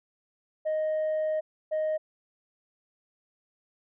sine tone pair in turn, 622.3 / 622.3 Hz, D#5 / D#5, 0 / 0 cents, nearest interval unison, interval 0 cents, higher neither, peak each -23 dBFS, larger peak neither, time 0.65-1.41 / 1.71-1.98 s, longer first, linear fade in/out 20 ms, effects tanh soft clip ceiling -24 dBFS

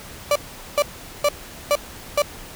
35% pulse tone bursts, 583 Hz, D5, 13 cents flat, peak -13 dBFS, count 5, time 0.31-2.22 s, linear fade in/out 2 ms, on 46 ms, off 420 ms, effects pink hiss -39 dBFS RMS until 2.55 s

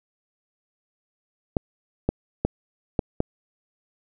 clicks, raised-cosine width 2 ms, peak -7 dBFS, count 5, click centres 1.568 / 2.09 / 2.45 / 2.992 / 3.204 s, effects none

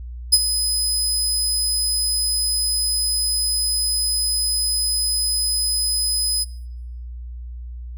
25% pulse tone with ADSR envelope, 5030 Hz, D#8, 18 cents sharp, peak -3 dBFS, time 0.32-6.45 s, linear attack 15 ms, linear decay 44 ms, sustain -11 dB, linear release 27 ms, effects noise-tail reverb RT60 0.8 s tail -23 dB re dry + added 60 Hz sine -30 dBFS peak until 7.97 s

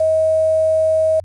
sine tone with quantisation, 635 Hz, D#5, 35 cents sharp, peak -12 dBFS, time 0-1.2 s, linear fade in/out 5 ms, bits 6, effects added 90 Hz sine -35 dBFS peak until 1.24 s + resampled to 24000 Hz

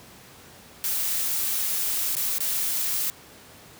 blue noise with dropouts, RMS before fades -26 dBFS, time 0.84-3.1 s, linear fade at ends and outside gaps 0 ms, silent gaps 2.153-2.167 / 2.383-2.405 s, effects pink hiss -48 dBFS RMS until 3.79 s + high-pass 80 Hz 12 dB/octave

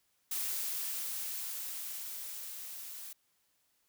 blue noise with level ramp, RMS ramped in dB -35 to -46 dBFS, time 0.31-3.13 s, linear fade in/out 5 ms, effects white hiss -75 dBFS RMS until 3.88 s

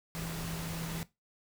sine tone in noise, 164.81 Hz, E3, in tune, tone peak -38 dBFS, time 0.15-1.03 s, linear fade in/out 0 ms, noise pink, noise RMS -41 dBFS, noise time 0.15-1.03 s, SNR 0 dB, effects noise-tail reverb RT60 0.2 s tail -17 dB re dry

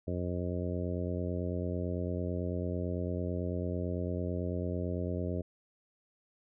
harmonic tone, 89 Hz, F2, 33 cents sharp, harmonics 1 / 2 / 3 / 4 / 5 / 6 / 7, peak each -35 / -38 / -40 / -41 / -42 / -43 / -43 dBFS, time 0.07-5.42 s, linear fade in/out 10 ms, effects none

